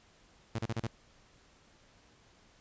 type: tone bursts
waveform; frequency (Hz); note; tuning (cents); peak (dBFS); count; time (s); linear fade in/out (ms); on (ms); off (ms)
sawtooth; 113.3; A#2; -49; -28; 5; 0.55-0.871; 5; 37; 34
effects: pink hiss -63 dBFS RMS until 2.6 s + resampled to 16000 Hz